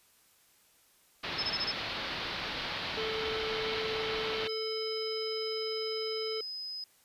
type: low-pass noise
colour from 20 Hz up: white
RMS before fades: -37 dBFS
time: 1.23-4.48 s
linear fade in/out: 10 ms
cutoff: 4500 Hz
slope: 48 dB/octave
type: tone bursts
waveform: sine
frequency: 5200 Hz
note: E8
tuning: 24 cents flat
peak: -30 dBFS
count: 5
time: 1.38-1.718 s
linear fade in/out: 10 ms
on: 50 ms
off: 22 ms
type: harmonic tone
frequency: 440 Hz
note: A4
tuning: in tune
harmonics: 1 / 3 / 5 / 7 / 9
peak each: -34 / -46 / -46 / -45 / -50 dBFS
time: 2.97-6.41 s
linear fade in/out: 5 ms
type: tone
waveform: sine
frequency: 5040 Hz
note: D#8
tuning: 21 cents sharp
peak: -37 dBFS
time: 4.49-6.84 s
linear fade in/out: 2 ms
effects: white hiss -65 dBFS RMS until 7.04 s + resampled to 32000 Hz